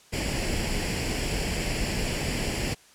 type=noise with comb filter; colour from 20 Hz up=pink; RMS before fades=-28 dBFS; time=0.12-2.75 s; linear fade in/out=20 ms; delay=0.4 ms; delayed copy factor=+0.65; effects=white hiss -55 dBFS RMS until 2.94 s + low-pass 9000 Hz 12 dB/octave